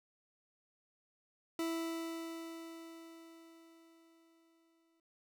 40% pulse tone with exponential decay, 329.6 Hz, E4, in tune, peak -33 dBFS, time 1.59-5 s, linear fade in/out 2 ms, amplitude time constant 740 ms, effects none

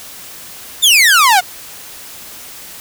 sawtooth exponential sweep, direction down, 3694 to 698.5 Hz, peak -3 dBFS, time 0.82-1.41 s, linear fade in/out 20 ms, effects white hiss -33 dBFS RMS until 2.8 s

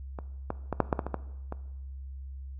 clicks, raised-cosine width 1 ms, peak -23 / -16 / -15 / -7 / -10 / -14 / -19 / -15 / -21 dBFS, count 9, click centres 0.188 / 0.504 / 0.727 / 0.803 / 0.928 / 0.992 / 1.066 / 1.143 / 1.524 s, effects noise-tail reverb RT60 1.0 s tail -17 dB re dry + added 67 Hz sine -38 dBFS peak until 2.59 s

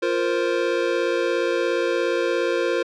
square chord, F suspended fourth, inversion none, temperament equal, 349.2 / 466.2 / 523.3 Hz, F4 / Bb4 / C5, 0 / 0 / 0 cents, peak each -25 dBFS, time 0.02-2.83 s, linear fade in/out 10 ms, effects low-pass 4000 Hz 12 dB/octave

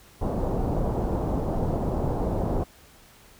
pink low-pass noise, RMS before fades -26 dBFS, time 0.21-2.64 s, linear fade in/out 10 ms, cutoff 830 Hz, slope 24 dB/octave, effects pink hiss -53 dBFS RMS until 3.39 s

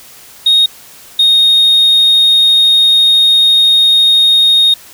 sine tone pair in turn, 3730 / 3714 Hz, A#7 / A#7, 0 / -7 cents, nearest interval unison, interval 7 cents, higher first, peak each -3 dBFS, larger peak neither, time 0.46-0.66 / 1.19-4.74 s, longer second, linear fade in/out 5 ms, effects tanh soft clip ceiling -3 dBFS + white hiss -37 dBFS RMS until 4.93 s

